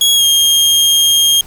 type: tone with pitch glide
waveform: sawtooth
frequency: 3322 to 3227 Hz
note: G#7 to G7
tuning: 0 to +50 cents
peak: -5 dBFS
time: 0.01-1.41 s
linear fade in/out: 2 ms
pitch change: -50 cents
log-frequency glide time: 0.14-0.24 s
effects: pink hiss -39 dBFS RMS until 1.46 s